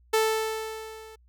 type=tone with level ramp; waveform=sawtooth; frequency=440 Hz; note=A4; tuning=in tune; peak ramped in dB=-15 to -41 dBFS; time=0.13-1.16 s; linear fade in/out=10 ms; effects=added 60 Hz sine -56 dBFS peak until 1.28 s